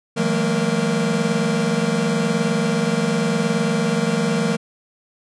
square tone cluster, 161.3 / 182.2 / 210.6 / 229.7 / 466.6 Hz, E3 / F#3 / G#3 / A#3 / A#4, -37 / -26 / +24 / -25 / +2 cents, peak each -25 dBFS, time 0.16-4.57 s, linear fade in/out 20 ms, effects resampled to 22050 Hz

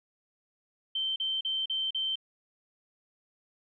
sine tone bursts, 3111 Hz, G7, 14 cents flat, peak -28 dBFS, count 5, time 0.95-2.156 s, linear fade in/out 5 ms, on 210 ms, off 39 ms, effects none

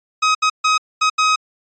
sawtooth tone bursts at uneven times, 1264 Hz, D#6, 27 cents sharp, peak -9 dBFS, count 5, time 0.22-0.35 / 0.42-0.5 / 0.64-0.78 / 1.01-1.1 / 1.18-1.36 s, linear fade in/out 10 ms, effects resampled to 16000 Hz

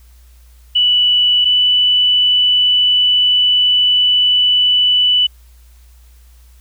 sine tone pair in turn, 2960 / 2977 Hz, F#7 / F#7, 0 / +10 cents, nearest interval unison, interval 10 cents, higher second, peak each -9 dBFS, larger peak neither, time 0.75-1.45 / 1.45-5.27 s, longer second, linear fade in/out 10 ms, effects added 60 Hz sine -41 dBFS peak until 6.6 s + white hiss -54 dBFS RMS until 6.6 s

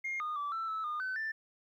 sine tone with pitch steps, 2129 / 1226 / 1158 / 1332 / 1306 / 1218 / 1519 / 1772 Hz, C7 / D#6 / D6 / E6 / E6 / D#6 / F#6 / A6, +30 / -26 / -25 / +18 / -17 / -37 / +45 / +12 cents, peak -32 dBFS, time 0.04-1.32 s, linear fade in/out 10 ms, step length 160 ms, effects tanh soft clip ceiling -31 dBFS + 12-bit

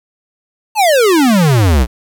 square exponential sweep, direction down, 910 to 56.3 Hz, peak -8 dBFS, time 0.75-1.87 s, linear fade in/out 50 ms, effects 8-bit

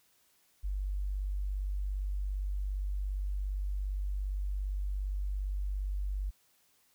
sine tone, 48.7 Hz, G1, 11 cents flat, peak -31 dBFS, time 0.63-6.31 s, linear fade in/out 20 ms, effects white hiss -69 dBFS RMS until 6.94 s

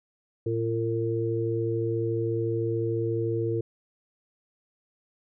harmonic tone, 113.9 Hz, A#2, 40 cents flat, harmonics 1 / 3 / 4, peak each -29 / -29 / -29 dBFS, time 0.46-3.61 s, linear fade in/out 5 ms, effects none

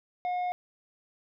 sine tone with tanh clipping, 720 Hz, F#5, 47 cents flat, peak -29 dBFS, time 0.25-0.52 s, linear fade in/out 0 ms, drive 6 dB, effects none

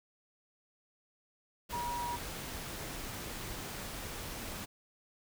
sine tone in noise, 960 Hz, B5, 49 cents flat, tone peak -35 dBFS, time 1.72-2.17 s, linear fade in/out 20 ms, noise pink, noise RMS -42 dBFS, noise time 1.69-4.66 s, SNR +4 dB, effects none

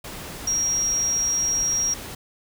sine tone in noise, 5640 Hz, F8, 16 cents sharp, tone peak -20 dBFS, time 0.47-1.94 s, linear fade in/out 5 ms, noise pink, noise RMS -36 dBFS, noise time 0.04-2.15 s, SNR +13 dB, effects none

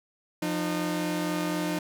sawtooth tone pair together, 174.56 / 305.1 Hz, F3 / D#4, -1 / -34 cents, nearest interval minor seventh, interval 967 cents, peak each -27 / -25 dBFS, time 0.42-1.79 s, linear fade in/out 5 ms, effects none

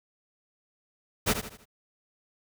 pink noise with echo, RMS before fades -24 dBFS, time 1.26-1.34 s, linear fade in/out 20 ms, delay 79 ms, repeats 4, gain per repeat -8 dB, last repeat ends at 1.656 s, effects none

